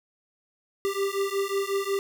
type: beating tone pair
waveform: square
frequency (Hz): 392 / 397.5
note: G4 / G4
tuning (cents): 0 / +24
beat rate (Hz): 5.5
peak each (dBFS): -29 / -29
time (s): 0.85-1.99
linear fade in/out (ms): 0
effects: none